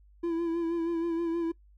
triangle tone with vibrato, 335.3 Hz, E4, 30 cents sharp, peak -25 dBFS, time 0.23-1.52 s, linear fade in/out 10 ms, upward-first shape sine, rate 6.3 Hz, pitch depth 38 cents each way, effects noise-tail reverb RT60 0.1 s tail -21 dB re dry + added 50 Hz sine -55 dBFS peak until 1.77 s

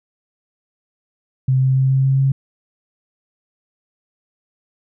sine tone with pitch steps, 130.81 / 131.72 / 132.64 / 133.56 / 134.49 / 135.42 Hz, C3 / C3 / C3 / C3 / C3 / C#3, 0 / +12 / +24 / +36 / +48 / -40 cents, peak -12 dBFS, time 1.48-2.32 s, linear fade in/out 5 ms, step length 140 ms, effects none

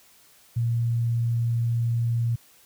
sine tone, 117.1 Hz, A#2, 8 cents sharp, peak -21 dBFS, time 0.56-2.36 s, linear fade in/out 10 ms, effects white hiss -56 dBFS RMS until 2.65 s

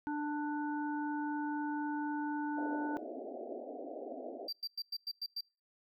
harmonic tone, 296 Hz, D4, 14 cents sharp, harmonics 1 / 3 / 5, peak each -35 / -40 / -45 dBFS, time 0.07-2.97 s, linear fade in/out 0 ms
white band-pass noise, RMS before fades -44 dBFS, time 2.57-4.48 s, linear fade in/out 5 ms, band 240 to 730 Hz, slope 96 dB/octave
triangle tone bursts, 4699 Hz, D8, in tune, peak -35 dBFS, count 7, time 4.48-5.409 s, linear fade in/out 5 ms, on 47 ms, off 100 ms
effects noise-tail reverb RT60 0.3 s tail -25 dB re dry

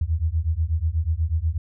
sine beating tone pair, 76.8 / 85 Hz, D#2 / F2, -22 / -46 cents, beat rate 8.2 Hz, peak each -23 dBFS, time 0.01-1.58 s, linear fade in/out 5 ms, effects none

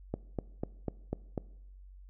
click train, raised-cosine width 2 ms, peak -19 dBFS, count 6, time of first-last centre 0.14-1.378 s, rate 4.04 Hz, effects noise-tail reverb RT60 0.8 s tail -21 dB re dry + added 47 Hz sine -49 dBFS peak until 2.09 s

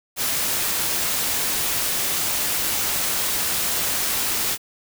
white noise, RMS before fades -23 dBFS, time 0.16-4.58 s, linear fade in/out 50 ms, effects none

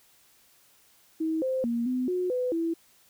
sine tone with pitch steps, 319.7 / 521 / 234.9 / 253.4 / 362.8 / 501 / 331.2 Hz, D#4 / C5 / A#3 / B3 / F#4 / B4 / E4, +47 / -7 / +13 / +45 / -34 / +25 / +8 cents, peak -25 dBFS, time 1.2-2.74 s, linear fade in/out 10 ms, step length 220 ms, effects white hiss -61 dBFS RMS until 3.09 s

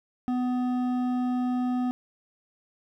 sine tone with hard clipping, 249.6 Hz, B3, 19 cents sharp, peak -26 dBFS, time 0.28-1.91 s, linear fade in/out 0 ms, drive 9 dB, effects none

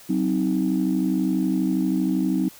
sine chord, C diminished, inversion second, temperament just, 188.37 / 261.6 / 314 Hz, Gb3 / C4 / Eb4, +31 / 0 / +16 cents, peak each -23 dBFS, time 0.09-2.49 s, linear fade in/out 10 ms, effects tanh soft clip ceiling -12 dBFS + white hiss -47 dBFS RMS until 2.59 s

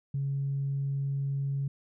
sine tone, 138.59 Hz, C#3, in tune, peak -27 dBFS, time 0.14-1.68 s, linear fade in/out 5 ms, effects tanh soft clip ceiling -23 dBFS

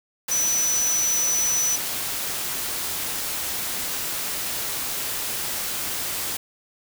sine tone in noise, 5960 Hz, F#8, 12 cents sharp, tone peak -20 dBFS, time 0.31-1.76 s, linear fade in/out 5 ms, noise white, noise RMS -28 dBFS, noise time 0.28-6.37 s, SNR +5 dB, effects none

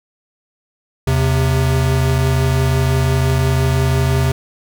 square tone pair together, 80.3 / 131.89 Hz, E2 / C3, -45 / +14 cents, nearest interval major sixth, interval 859 cents, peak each -18 / -15 dBFS, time 1.07-4.32 s, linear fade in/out 5 ms, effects none

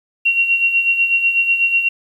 sine tone with tremolo, 2745 Hz, F7, 31 cents flat, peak -10 dBFS, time 0.25-1.89 s, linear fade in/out 10 ms, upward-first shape sine, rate 8.1 Hz, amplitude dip 60%, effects 8-bit

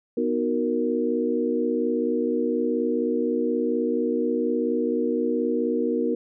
sine chord, B major seventh, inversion none, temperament equal, 246.9 / 311.1 / 370 / 466.2 Hz, B3 / D#4 / F#4 / A#4, 0 / 0 / 0 / 0 cents, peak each -26 / -28 / -29 / -25 dBFS, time 0.17-6.15 s, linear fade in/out 5 ms, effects none

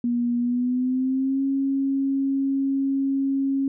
sine tone with pitch glide, 240 to 272.5 Hz, B3 to C#4, -49 to -29 cents, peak -20 dBFS, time 0.04-3.68 s, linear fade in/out 2 ms, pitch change +220 cents, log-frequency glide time 0.38-1.43 s, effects none

